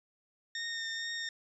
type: tone with vibrato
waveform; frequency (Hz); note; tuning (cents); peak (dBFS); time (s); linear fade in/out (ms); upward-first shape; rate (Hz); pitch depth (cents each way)
20% pulse; 1833; A#6; -30; -30; 0.55-1.29; 2; triangle; 2.2; 18
effects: resampled to 22050 Hz